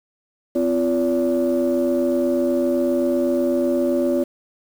sine tone cluster, 256.8 / 344.7 / 572 Hz, C4 / F4 / D5, -32 / -23 / -46 cents, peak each -20 dBFS, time 0.55-4.24 s, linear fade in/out 10 ms, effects tanh soft clip ceiling -11 dBFS + 7-bit

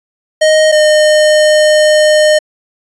square tone pair in turn, 622.3 / 610.9 Hz, D#5 / D#5, 0 / -32 cents, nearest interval unison, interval 32 cents, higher first, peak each -6 dBFS, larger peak neither, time 0.41-0.72 / 0.72-2.39 s, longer second, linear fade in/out 10 ms, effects resampled to 22050 Hz

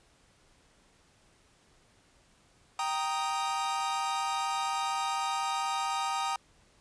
45% pulse chord, Eb major, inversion first, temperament equal, 784 / 932.3 / 1244.5 Hz, G5 / Bb5 / Eb6, 0 / 0 / 0 cents, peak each -34 / -34 / -34 dBFS, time 2.79-6.36 s, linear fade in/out 2 ms, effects pink hiss -64 dBFS RMS until 6.8 s + resampled to 22050 Hz

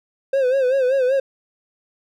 triangle tone with vibrato, 523.3 Hz, C5, in tune, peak -13 dBFS, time 0.33-1.2 s, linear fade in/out 5 ms, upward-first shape sine, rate 5.2 Hz, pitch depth 91 cents each way, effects none

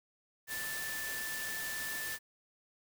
sine tone in noise, 1760 Hz, A6, in tune, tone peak -39 dBFS, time 0.47-2.19 s, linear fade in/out 50 ms, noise white, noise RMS -41 dBFS, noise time 0.47-2.19 s, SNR -1 dB, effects none

